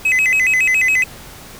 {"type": "tone with vibrato", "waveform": "triangle", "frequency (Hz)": 2272, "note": "C#7", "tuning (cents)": 42, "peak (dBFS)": -10, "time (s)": [0.05, 1.04], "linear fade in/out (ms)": 5, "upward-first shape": "square", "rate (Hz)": 7.2, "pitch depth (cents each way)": 200, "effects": ["pink hiss -37 dBFS RMS until 1.59 s"]}